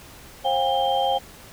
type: tone cluster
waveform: sine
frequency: 533 / 718 / 804 / 3158 Hz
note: C5 / F5 / G5 / G7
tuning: +32 / +48 / +44 / +12 cents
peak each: -25 / -25 / -22 / -30 dBFS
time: 0.44-1.19 s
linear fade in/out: 20 ms
effects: pink hiss -45 dBFS RMS until 1.52 s